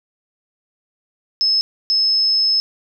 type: tone bursts at uneven times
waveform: sine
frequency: 5200 Hz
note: E8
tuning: 24 cents flat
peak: -13 dBFS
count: 2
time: 1.41-1.61 / 1.9-2.6 s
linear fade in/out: 0 ms
effects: none